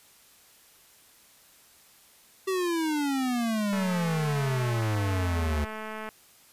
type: exponential sweep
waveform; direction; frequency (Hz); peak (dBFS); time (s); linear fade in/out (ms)
square; down; 386.9 to 72.6; -26; 2.47-5.65; 10
type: click train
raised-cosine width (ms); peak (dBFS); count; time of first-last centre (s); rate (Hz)
0.5; -23; 513; 3.73-6.089; 217
effects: white hiss -57 dBFS RMS until 6.52 s + resampled to 32000 Hz